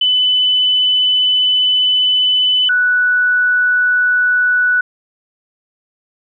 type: tone pair in turn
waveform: sine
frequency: 3005 / 1479.7 Hz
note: F#7 / F#6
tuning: +26 / 0 cents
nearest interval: octave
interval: 1226 cents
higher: first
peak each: -10 dBFS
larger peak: neither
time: 0.01-2.69 / 2.69-4.81 s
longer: first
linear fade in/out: 5 ms
effects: none

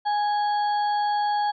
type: harmonic tone with a mistuned harmonic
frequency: 830.6 Hz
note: G#5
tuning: in tune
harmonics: 1 / 2 / 4 / 5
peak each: -21 / -35 / -40 / -39 dBFS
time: 0.05-1.52 s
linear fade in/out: 20 ms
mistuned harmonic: 5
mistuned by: +110 cents
effects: none

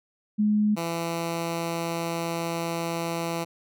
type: tone pair in turn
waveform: sine / 10% pulse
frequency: 210.4 / 167.62 Hz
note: G#3 / E3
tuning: +23 / +29 cents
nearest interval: major third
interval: 394 cents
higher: first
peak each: -19 dBFS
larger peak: neither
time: 0.38-0.76 / 0.76-3.45 s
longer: second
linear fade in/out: 20 ms
effects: none

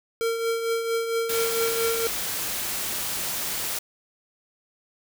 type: tone with tremolo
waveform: square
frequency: 458.1 Hz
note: A#4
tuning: 30 cents flat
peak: -22 dBFS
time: 0.21-2.07 s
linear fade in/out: 0 ms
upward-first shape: triangle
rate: 4.4 Hz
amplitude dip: 55%
type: noise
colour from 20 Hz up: white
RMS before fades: -29 dBFS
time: 1.29-3.79 s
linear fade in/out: 5 ms
effects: none

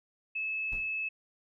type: tone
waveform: sine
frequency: 2600 Hz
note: E7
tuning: 24 cents flat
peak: -31 dBFS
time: 0.35-1.09 s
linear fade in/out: 10 ms
type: noise with exponential decay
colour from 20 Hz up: brown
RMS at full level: -40 dBFS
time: 0.72-0.99 s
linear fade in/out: 5 ms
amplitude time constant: 57 ms
effects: none

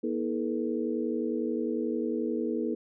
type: harmonic tone with a mistuned harmonic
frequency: 79.8 Hz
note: D#2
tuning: 44 cents sharp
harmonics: 3 / 4 / 5 / 6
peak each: -32 / -32 / -33 / -36 dBFS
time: 0.03-2.75 s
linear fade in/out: 10 ms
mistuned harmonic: 5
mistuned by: +120 cents
effects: none

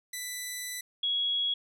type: tone pair in turn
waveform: 10% pulse / sine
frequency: 1988 / 3331 Hz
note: B6 / G#7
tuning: +11 / +4 cents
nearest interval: major sixth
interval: 893 cents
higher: second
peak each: -26 dBFS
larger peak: neither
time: 0.13-0.81 / 1.03-1.54 s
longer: first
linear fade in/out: 5 ms
effects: none

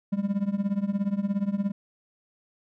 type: tone with tremolo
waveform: triangle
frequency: 200 Hz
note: G3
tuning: 35 cents sharp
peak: -18 dBFS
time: 0.12-1.72 s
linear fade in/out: 10 ms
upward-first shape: triangle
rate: 17 Hz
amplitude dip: 95%
effects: none

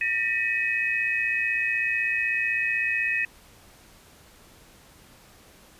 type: tone cluster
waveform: sine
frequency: 1816 / 1932 / 2538 Hz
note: A#6 / B6 / D#7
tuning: -46 / -39 / +34 cents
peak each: -28 / -30 / -25 dBFS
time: 0.01-3.25 s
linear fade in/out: 2 ms
effects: pink hiss -53 dBFS RMS until 5.79 s + resampled to 32000 Hz

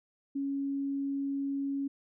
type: tone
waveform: sine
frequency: 277.2 Hz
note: C#4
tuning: in tune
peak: -30 dBFS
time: 0.35-1.88 s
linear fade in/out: 10 ms
effects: none

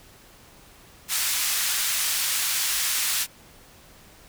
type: band-pass noise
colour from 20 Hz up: white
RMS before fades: -25 dBFS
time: 1.08-3.27 s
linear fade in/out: 50 ms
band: 1400 to 13000 Hz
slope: 12 dB/octave
effects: pink hiss -51 dBFS RMS until 4.28 s

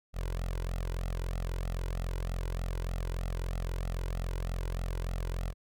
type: tone with flanger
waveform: sawtooth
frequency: 43.65 Hz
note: F1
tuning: in tune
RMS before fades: -34 dBFS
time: 0.13-5.54 s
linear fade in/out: 50 ms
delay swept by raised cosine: 1.5 to 2.05 ms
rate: 3.2 Hz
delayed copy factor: +0.8
effects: none

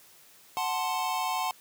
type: chord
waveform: square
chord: F# diminished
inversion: none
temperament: equal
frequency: 740 / 880 / 1046.5 Hz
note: F#5 / A5 / C6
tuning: 0 / 0 / 0 cents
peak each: -33 dBFS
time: 0.57-1.51 s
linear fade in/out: 0 ms
effects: white hiss -56 dBFS RMS until 1.6 s + high-pass 80 Hz 12 dB/octave

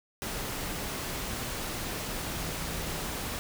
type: tone in noise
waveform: sine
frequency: 160 Hz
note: D#3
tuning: 49 cents sharp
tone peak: -42 dBFS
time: 2.4-3.04 s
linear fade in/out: 0 ms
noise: pink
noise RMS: -35 dBFS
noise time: 0.22-3.39 s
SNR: -10 dB
effects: none

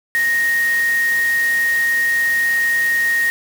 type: tone in noise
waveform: sine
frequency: 1864.7 Hz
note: A#6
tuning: in tune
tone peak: -14 dBFS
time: 0.15-3.3 s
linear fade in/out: 0 ms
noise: white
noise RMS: -30 dBFS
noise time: 0.15-3.3 s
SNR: +13 dB
effects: none

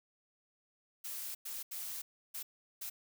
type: noise bursts at uneven times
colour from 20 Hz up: blue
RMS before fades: -42 dBFS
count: 5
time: 1.04-1.35 / 1.45-1.63 / 1.71-2.02 / 2.34-2.43 / 2.81-2.9 s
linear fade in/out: 10 ms
effects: none

